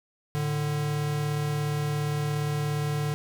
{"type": "tone pair together", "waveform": "square", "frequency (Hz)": [111.1, 148.3], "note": ["A2", "D3"], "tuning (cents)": [17, 17], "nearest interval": "perfect fourth", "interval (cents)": 500, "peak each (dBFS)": [-35, -27], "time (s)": [0.35, 3.14], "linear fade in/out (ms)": 0, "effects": []}